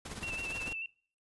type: noise with tremolo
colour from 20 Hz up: pink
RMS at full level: -40 dBFS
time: 0.05-0.73 s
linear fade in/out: 5 ms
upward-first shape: triangle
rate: 18 Hz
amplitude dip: 70%
type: tone with vibrato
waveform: sine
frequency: 2689 Hz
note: E7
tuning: 34 cents sharp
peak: -36 dBFS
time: 0.23-0.86 s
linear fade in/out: 2 ms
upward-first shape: square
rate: 6.8 Hz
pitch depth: 31 cents each way
effects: noise-tail reverb RT60 0.5 s tail -24 dB re dry + resampled to 24000 Hz